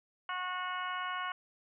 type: harmonic tone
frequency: 365.2 Hz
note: F#4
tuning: 23 cents flat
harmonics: 2 / 3 / 4 / 5 / 6 / 7 / 8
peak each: -44 / -37 / -40 / -47 / -46 / -54 / -45 dBFS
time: 0.29-1.32 s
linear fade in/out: 2 ms
effects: none